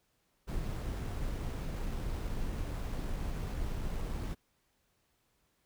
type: noise with sample-and-hold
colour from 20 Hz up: brown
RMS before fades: -36 dBFS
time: 0.47-4.35 s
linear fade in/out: 20 ms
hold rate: 8820 Hz
effects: pink hiss -75 dBFS RMS until 5.65 s